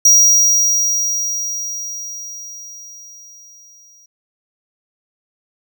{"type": "tone with exponential decay", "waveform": "square", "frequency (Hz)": 5740, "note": "F8", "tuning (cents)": 47, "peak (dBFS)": -6, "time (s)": [0.05, 4.06], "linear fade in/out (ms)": 5, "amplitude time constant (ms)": 870, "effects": []}